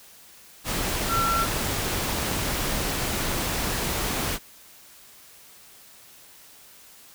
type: tone in noise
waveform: sine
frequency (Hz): 1354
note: E6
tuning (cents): +46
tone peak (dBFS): -22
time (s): 1.08-1.47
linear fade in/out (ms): 50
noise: pink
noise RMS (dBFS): -27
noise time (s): 0.64-4.39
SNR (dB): +2
effects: white hiss -50 dBFS RMS until 7.14 s